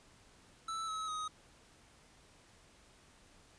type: tone with pitch steps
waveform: square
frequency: 1318.5 / 1286.9 / 1256.1 Hz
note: E6 / E6 / D#6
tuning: 0 / -42 / +16 cents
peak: -38 dBFS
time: 0.68-1.28 s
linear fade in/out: 5 ms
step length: 200 ms
effects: pink hiss -63 dBFS RMS until 3.58 s + resampled to 22050 Hz